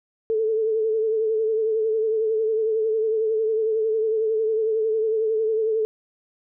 sine tone with vibrato, 440 Hz, A4, in tune, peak -19 dBFS, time 0.3-5.85 s, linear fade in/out 0 ms, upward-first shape triangle, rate 11 Hz, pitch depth 51 cents each way, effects none

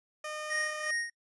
15% pulse tone, 610 Hz, D#5, 34 cents flat, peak -30 dBFS, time 0.24-0.91 s, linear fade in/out 5 ms
square tone with tremolo, 1864.7 Hz, A#6, in tune, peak -30 dBFS, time 0.5-1.1 s, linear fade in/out 5 ms, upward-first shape sine, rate 2.8 Hz, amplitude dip 85%
effects noise-tail reverb RT60 0.1 s tail -25 dB re dry + resampled to 24000 Hz

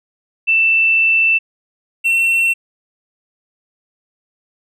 sine / triangle tone pair in turn, 2664 / 2707 Hz, E7 / E7, +18 / +45 cents, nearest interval unison, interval 27 cents, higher second, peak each -10 dBFS, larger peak neither, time 0.47-1.39 / 2.04-2.54 s, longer first, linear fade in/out 20 ms, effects none

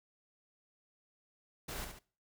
pink noise with echo, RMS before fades -42 dBFS, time 1.68-1.85 s, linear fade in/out 10 ms, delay 71 ms, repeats 2, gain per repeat -6 dB, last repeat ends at 1.992 s, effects noise-tail reverb RT60 0.4 s tail -21 dB re dry

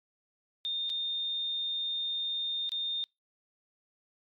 sine tone with dropouts, 3641 Hz, A#7, 41 cents flat, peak -30 dBFS, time 0.65-3.04 s, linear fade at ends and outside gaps 0 ms, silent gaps 0.895-0.9 / 2.693-2.719 s, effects noise-tail reverb RT60 0.2 s tail -25 dB re dry + MP3 64 kbps

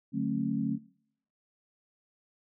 sine chord, D major seventh, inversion none, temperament equal with one note detuned, 146.83 / 185 / 220 / 270.7 Hz, D3 / F#3 / A3 / C#4, 0 / 0 / 0 / -41 cents, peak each -36 / -35 / -32 / -32 dBFS, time 0.12-0.79 s, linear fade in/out 50 ms, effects noise-tail reverb RT60 0.7 s tail -24 dB re dry

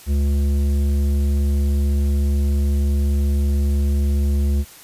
triangle tone with tanh clipping, 70.9 Hz, C#2, 40 cents sharp, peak -17 dBFS, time 0.06-4.65 s, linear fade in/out 50 ms, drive 15 dB, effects white hiss -43 dBFS RMS until 4.83 s + resampled to 32000 Hz

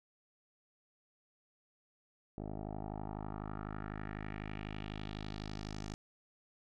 10% pulse tone with low-pass filter sweep, 52 Hz, G#1, 3 cents sharp, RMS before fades -43 dBFS, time 2.38-5.94 s, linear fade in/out 0 ms, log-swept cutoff 560 to 6400 Hz, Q 2.5, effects none

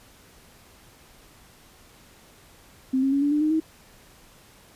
sine tone with pitch steps, 261.6 / 270.2 / 279.1 / 288.3 / 297.7 / 307.5 / 317.6 Hz, C4 / C#4 / C#4 / D4 / D4 / D#4 / D#4, 0 / -44 / +12 / -32 / +24 / -20 / +36 cents, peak -19 dBFS, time 2.93-3.602 s, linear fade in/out 10 ms, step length 96 ms, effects pink hiss -53 dBFS RMS until 4.75 s + resampled to 32000 Hz

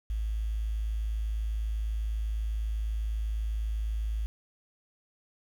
sine tone with quantisation, 54 Hz, A1, 32 cents flat, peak -28 dBFS, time 0.1-4.26 s, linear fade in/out 0 ms, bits 9, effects none

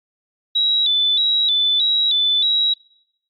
sine tone with vibrato, 3680 Hz, A#7, 23 cents flat, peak -14 dBFS, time 0.55-2.74 s, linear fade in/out 10 ms, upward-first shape square, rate 1.6 Hz, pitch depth 84 cents each way, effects noise-tail reverb RT60 0.8 s tail -23 dB re dry + AAC 48 kbps

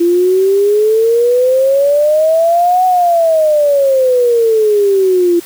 sine exponential two-way sweep, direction up then down, 340 to 745 to 340 Hz, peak -7 dBFS, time 0-5.4 s, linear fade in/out 10 ms, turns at 2.85 s, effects white hiss -34 dBFS RMS until 5.45 s

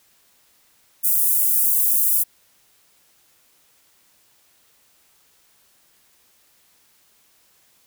pink high-pass noise, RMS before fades -18 dBFS, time 1.03-2.24 s, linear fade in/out 20 ms, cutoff 11000 Hz, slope 24 dB/octave, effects white hiss -59 dBFS RMS until 7.86 s

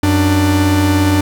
45% pulse tone pair together, 92.79 / 295.6 Hz, F#2 / D4, +5 / +11 cents, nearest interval octave + minor sixth, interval 2006 cents, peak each -13 dBFS, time 0.03-1.21 s, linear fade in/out 5 ms, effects none

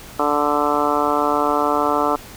harmonic tone, 146.83 Hz, D3, in tune, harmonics 2 / 3 / 4 / 5 / 6 / 7 / 8 / 9, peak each -24 / -24 / -24 / -24 / -24 / -24 / -24 / -24 dBFS, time 0.19-2.16 s, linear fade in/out 5 ms, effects pink hiss -39 dBFS RMS until 2.36 s

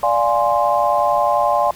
sine chord, D half-diminished seventh, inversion none, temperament equal, 587.3 / 698.5 / 830.6 / 1046.5 Hz, D5 / F5 / Ab5 / C6, 0 / 0 / 0 / 0 cents, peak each -19 dBFS, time 0.03-1.71 s, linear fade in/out 2 ms, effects pink hiss -41 dBFS RMS until 1.75 s

